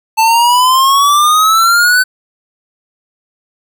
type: exponential sweep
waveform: square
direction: up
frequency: 880 to 1520 Hz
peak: -7 dBFS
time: 0.17-2.04 s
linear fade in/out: 20 ms
effects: 8-bit

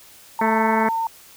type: tone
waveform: sine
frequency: 906 Hz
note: A#5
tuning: 50 cents flat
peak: -20 dBFS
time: 0.39-1.07 s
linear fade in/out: 2 ms
type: harmonic tone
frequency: 220.5 Hz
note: A3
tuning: 4 cents sharp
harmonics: 1 / 2 / 3 / 4 / 5 / 6 / 7 / 8 / 9 / 10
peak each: -22 / -25 / -27 / -28 / -29 / -30 / -30 / -31 / -32 / -32 dBFS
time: 0.41-0.89 s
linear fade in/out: 5 ms
effects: white hiss -47 dBFS RMS until 1.36 s

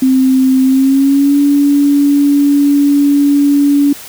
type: tone with pitch glide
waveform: sine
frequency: 261.6 to 285.3 Hz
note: C4 to C#4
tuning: 0 to +50 cents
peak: -6 dBFS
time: 0.02-3.93 s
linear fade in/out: 5 ms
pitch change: +150 cents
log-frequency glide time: 0.64-1.37 s
effects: white hiss -31 dBFS RMS until 4.08 s

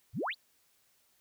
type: exponential sweep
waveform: sine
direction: up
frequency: 83.8 to 4978 Hz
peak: -31 dBFS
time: 0.13-0.35 s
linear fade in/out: 50 ms
effects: white hiss -70 dBFS RMS until 1.2 s

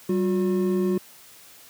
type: tone pair together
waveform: triangle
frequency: 192.07 / 360.7 Hz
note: G3 / F#4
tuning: -35 / -44 cents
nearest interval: major seventh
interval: 1091 cents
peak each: -21 dBFS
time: 0.09-0.98 s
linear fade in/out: 5 ms
effects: white hiss -49 dBFS RMS until 1.69 s + high-pass 80 Hz 12 dB/octave

